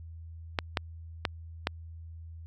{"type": "clicks", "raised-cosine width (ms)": 0.3, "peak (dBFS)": -10, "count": 4, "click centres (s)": [0.588, 0.772, 1.252, 1.671], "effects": ["added 82 Hz sine -42 dBFS peak until 2.46 s"]}